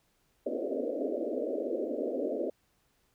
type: band-pass noise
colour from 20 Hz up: white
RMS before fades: -33 dBFS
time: 0.46-2.5 s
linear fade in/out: 5 ms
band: 240 to 630 Hz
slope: 96 dB/octave
effects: pink hiss -72 dBFS RMS until 3.14 s